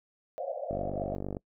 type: band-pass noise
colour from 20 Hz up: white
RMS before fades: -36 dBFS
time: 0.38-1.15 s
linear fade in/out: 0 ms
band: 520 to 700 Hz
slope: 96 dB/octave
type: click train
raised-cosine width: 2 ms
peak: -22 dBFS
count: 33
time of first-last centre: 0.71-1.368 s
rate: 48.6 Hz
effects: noise-tail reverb RT60 0.1 s tail -24 dB re dry